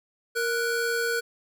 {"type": "tone pair together", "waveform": "square", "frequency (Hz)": [466.2, 1480], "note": ["A#4", "F#6"], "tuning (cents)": [0, 0], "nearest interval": "octave + minor sixth", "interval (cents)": 2000, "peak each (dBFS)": -28, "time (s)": [0.35, 1.21], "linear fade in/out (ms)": 20, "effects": []}